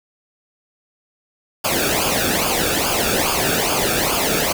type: noise with flanger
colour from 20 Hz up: pink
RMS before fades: -19 dBFS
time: 1.64-4.53 s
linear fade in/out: 10 ms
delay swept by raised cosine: 0.51 to 1.01 ms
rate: 2.4 Hz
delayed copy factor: -0.75
effects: none